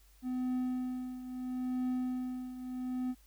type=tone with tremolo; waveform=triangle; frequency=253.1 Hz; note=B3; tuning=43 cents sharp; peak=-28 dBFS; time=0.22-3.15 s; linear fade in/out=50 ms; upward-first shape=triangle; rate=0.75 Hz; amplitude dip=75%; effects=added 50 Hz sine -60 dBFS peak until 3.26 s + white hiss -67 dBFS RMS until 3.26 s